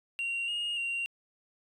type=tone with pitch steps; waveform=sine; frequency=2757 / 2854 / 2762 Hz; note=F7 / F7 / F7; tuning=-23 / +37 / -20 cents; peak=-28 dBFS; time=0.19-1.06 s; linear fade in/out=0 ms; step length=290 ms; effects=tanh soft clip ceiling -29 dBFS